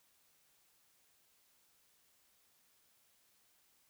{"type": "silence", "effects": ["white hiss -72 dBFS RMS until 3.89 s"]}